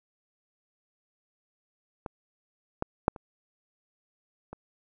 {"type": "clicks", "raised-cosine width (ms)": 1, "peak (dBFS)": [-21, -14, -6, -28, -26], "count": 5, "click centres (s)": [2.062, 2.824, 3.081, 3.162, 4.53], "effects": []}